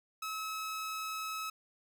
sawtooth tone, 1290 Hz, E6, 38 cents flat, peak -33 dBFS, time 0.22-1.5 s, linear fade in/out 5 ms, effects none

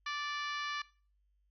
harmonic tone, 585 Hz, D5, 7 cents flat, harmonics 2 / 3 / 4 / 5 / 6 / 7 / 8 / 9 / 10, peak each -39 / -41 / -44 / -47 / -49 / -48 / -53 / -54 / -57 dBFS, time 0.06-0.82 s, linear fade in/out 5 ms, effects noise-tail reverb RT60 0.4 s tail -20 dB re dry + added 50 Hz sine -70 dBFS peak until 1.5 s

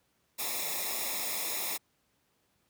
white noise with comb filter, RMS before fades -34 dBFS, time 0.38-1.78 s, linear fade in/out 20 ms, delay 0.66 ms, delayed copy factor -0.85, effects pink hiss -73 dBFS RMS until 2.69 s + high-pass 80 Hz 12 dB/octave

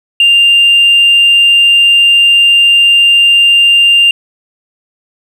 triangle tone with hard clipping, 2794 Hz, F7, in tune, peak -3 dBFS, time 0.2-4.11 s, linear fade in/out 2 ms, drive 2 dB, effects none

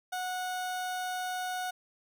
30% pulse tone, 734 Hz, F#5, 14 cents flat, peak -30 dBFS, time 0.12-1.71 s, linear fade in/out 10 ms, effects none

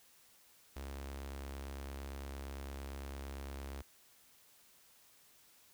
sawtooth tone with notch filter, 68.8 Hz, C#2, 12 cents flat, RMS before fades -45 dBFS, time 0.76-3.82 s, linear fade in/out 5 ms, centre 150 Hz, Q 1.1, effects white hiss -65 dBFS RMS until 5.73 s

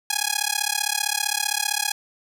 5% pulse tone with amplitude modulation, 830 Hz, G#5, 1 cent flat, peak -6 dBFS, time 0.1-1.92 s, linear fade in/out 5 ms, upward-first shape sine, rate 35.4 Hz, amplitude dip 100%, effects none

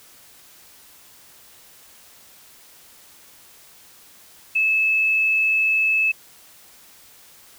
sine tone, 2606 Hz, E7, 20 cents flat, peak -16 dBFS, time 4.55-6.12 s, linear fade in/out 10 ms, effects white hiss -49 dBFS RMS until 7.58 s

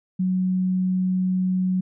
sine tone, 185 Hz, F#3, in tune, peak -19 dBFS, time 0.19-1.81 s, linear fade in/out 10 ms, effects none

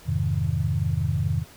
sine chord, F minor seventh, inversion none, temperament equal with one note detuned, 85.71 / 103.83 / 130.81 / 155.56 Hz, F2 / Ab2 / C3 / Eb3, -32 / 0 / 0 / 0 cents, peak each -27 dBFS, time 0.05-1.45 s, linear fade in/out 50 ms, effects pink hiss -49 dBFS RMS until 1.56 s

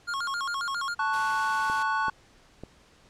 square tone with vibrato, 1242 Hz, D#6, 3 cents flat, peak -29 dBFS, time 0.07-0.95 s, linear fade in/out 20 ms, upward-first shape square, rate 7.4 Hz, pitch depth 220 cents each way
triangle chord, F# minor, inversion first, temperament equal, 880 / 1108.7 / 1480 Hz, A5 / C#6 / F#6, 0 / 0 / 0 cents, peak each -27 dBFS, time 0.99-2.1 s, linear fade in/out 5 ms
white noise, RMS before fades -40 dBFS, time 1.13-1.83 s, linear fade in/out 5 ms
clicks, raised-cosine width 2 ms, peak -25 dBFS, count 3, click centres 1.699 / 2.083 / 2.636 s
effects pink hiss -58 dBFS RMS until 3.09 s + low-pass 7000 Hz 12 dB/octave

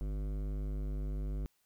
sine tone with hard clipping, 50.4 Hz, G1, 49 cents sharp, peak -36 dBFS, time 0.01-1.46 s, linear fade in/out 0 ms, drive 15 dB, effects white hiss -75 dBFS RMS until 1.65 s

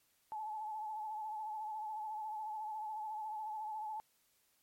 sine tone with vibrato, 861 Hz, A5, 38 cents flat, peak -39 dBFS, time 0.32-4 s, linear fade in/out 0 ms, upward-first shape sine, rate 14 Hz, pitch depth 42 cents each way, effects white hiss -74 dBFS RMS until 4.62 s + MP3 64 kbps

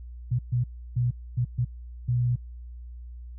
sine tone bursts at uneven times, 122.4 Hz, B2, 15 cents flat, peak -21 dBFS, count 6, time 0.31-0.39 / 0.52-0.64 / 0.96-1.11 / 1.37-1.45 / 1.58-1.65 / 2.08-2.36 s, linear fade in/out 10 ms, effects added 60 Hz sine -38 dBFS peak until 3.38 s

